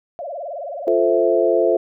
sine tone with vibrato, 622.3 Hz, D#5, in tune, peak -26 dBFS, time 0.19-0.88 s, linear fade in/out 0 ms, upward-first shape sine, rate 19 Hz, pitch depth 220 cents each way
sine chord, F major seventh, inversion none, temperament equal, 349.2 / 440 / 523.3 / 659.3 Hz, F4 / A4 / C5 / E5, 0 / 0 / 0 / 0 cents, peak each -19 dBFS, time 0.87-1.77 s, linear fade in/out 5 ms
effects none

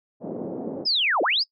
pink band-pass noise, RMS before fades -32 dBFS, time 0.2-0.87 s, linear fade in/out 50 ms, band 190 to 580 Hz, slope 24 dB/octave
sine linear two-way sweep, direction down then up, 5274 to 293.7 to 5274 Hz, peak -19 dBFS, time 0.85-1.44 s, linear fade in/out 20 ms, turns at 1.22 s
effects noise-tail reverb RT60 0.1 s tail -24 dB re dry

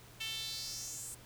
sawtooth tone with high-pass filter sweep, 443.5 Hz, A4, 14 cents sharp, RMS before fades -42 dBFS, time 0.2-1.15 s, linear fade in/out 10 ms, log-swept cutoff 2800 to 8800 Hz, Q 3.9, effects added 119 Hz sine -58 dBFS peak until 1.25 s + pink hiss -57 dBFS RMS until 1.25 s

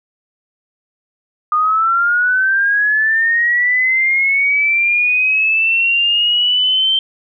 sine linear sweep, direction up, 1216 to 3133 Hz, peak -11 dBFS, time 1.52-6.99 s, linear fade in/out 2 ms, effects none

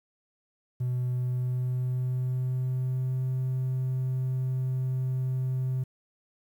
triangle tone with pitch glide, 125 to 129.41 Hz, B2 to C3, +21 to -19 cents, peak -23 dBFS, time 0.8-5.84 s, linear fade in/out 10 ms, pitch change +60 cents, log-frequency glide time 1.12-3.23 s, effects tanh soft clip ceiling -21 dBFS + 10-bit

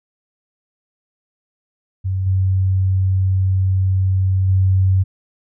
sine tone with level steps, 94.6 Hz, F#2, 39 cents sharp, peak -17 / -13 / -11 dBFS, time 2.04-5.04 s, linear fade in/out 20 ms, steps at 2.26 / 4.48 s, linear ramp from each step 10 ms, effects none

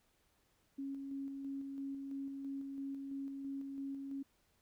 sine tone with tremolo, 274.7 Hz, C#4, 16 cents flat, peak -39 dBFS, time 0.78-4.23 s, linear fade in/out 10 ms, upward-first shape square, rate 3 Hz, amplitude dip 30%, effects pink hiss -75 dBFS RMS until 4.61 s

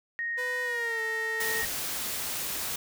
sine tone, 1865 Hz, A#6, in tune, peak -29 dBFS, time 0.19-1.65 s, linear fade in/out 0 ms
sawtooth tone with pitch glide, 498.4 to 444 Hz, B4 to A4, +16 to +16 cents, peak -31 dBFS, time 0.37-1.63 s, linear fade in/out 20 ms, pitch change -200 cents, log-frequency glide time 0.63-1.01 s
white noise, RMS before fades -33 dBFS, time 1.4-2.76 s, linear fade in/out 5 ms
pink noise with exponential decay, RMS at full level -36 dBFS, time 1.63-1.72 s, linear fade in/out 0 ms, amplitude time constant 18 ms
effects none

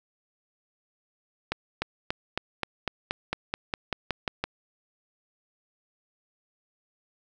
accelerating click train, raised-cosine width 0.3 ms, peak -11 dBFS, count 14, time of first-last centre 1.52-4.44 s, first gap 300 ms, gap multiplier 0.95, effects none

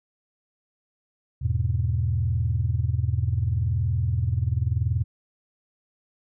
sine chord, E major, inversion none, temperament equal with one note detuned, 82.41 / 102.63 / 123.47 Hz, E2 / G#2 / B2, 0 / -20 / 0 cents, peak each -25 dBFS, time 1.41-5.04 s, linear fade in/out 20 ms, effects tanh soft clip ceiling -12 dBFS

